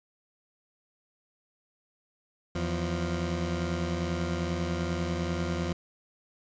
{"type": "tone pair together", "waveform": "20% pulse", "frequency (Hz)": [82.41, 174.91], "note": ["E2", "F3"], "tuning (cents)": [0, 3], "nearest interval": "octave + minor second", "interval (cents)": 1303, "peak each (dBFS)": [-26, -27], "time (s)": [2.55, 5.73], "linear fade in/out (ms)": 5, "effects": ["resampled to 16000 Hz"]}